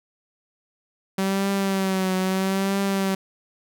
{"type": "tone with vibrato", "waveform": "sawtooth", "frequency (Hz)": 191.8, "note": "G3", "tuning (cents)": -37, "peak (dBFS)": -17, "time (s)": [1.18, 3.15], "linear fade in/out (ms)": 5, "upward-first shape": "triangle", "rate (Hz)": 0.77, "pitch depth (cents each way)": 53, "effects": []}